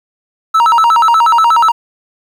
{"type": "tone with vibrato", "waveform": "triangle", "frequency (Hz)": 1108.7, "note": "C#6", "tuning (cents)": 0, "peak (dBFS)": -4, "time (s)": [0.54, 1.72], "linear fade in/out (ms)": 10, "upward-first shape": "square", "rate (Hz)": 8.3, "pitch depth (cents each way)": 290, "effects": ["7-bit"]}